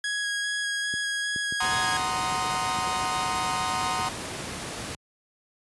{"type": "tone with vibrato", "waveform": "sawtooth", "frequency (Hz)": 1658, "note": "G#6", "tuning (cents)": -3, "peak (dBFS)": -23, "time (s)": [0.04, 1.97], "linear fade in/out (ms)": 2, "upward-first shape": "square", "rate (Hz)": 2.5, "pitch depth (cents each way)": 8}
{"type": "clicks", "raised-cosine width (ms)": 3, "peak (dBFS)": -25, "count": 5, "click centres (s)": [0.939, 1.361, 1.524, 2.787, 2.873]}
{"type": "chord", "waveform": "40% pulse", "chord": "C half-diminished seventh", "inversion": "second", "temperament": "equal with one note detuned", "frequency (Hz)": [743.8, 932.3, 1046.5, 1244.5], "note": ["Gb5", "Bb5", "C6", "Eb6"], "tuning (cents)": [9, 0, 0, 0], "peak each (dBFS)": -31, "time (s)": [1.6, 4.09], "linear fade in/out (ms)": 5}
{"type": "noise", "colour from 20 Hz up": "pink", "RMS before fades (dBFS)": -34, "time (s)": [1.62, 4.95], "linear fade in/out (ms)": 2}
{"effects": ["high-pass 80 Hz 12 dB/octave", "resampled to 24000 Hz"]}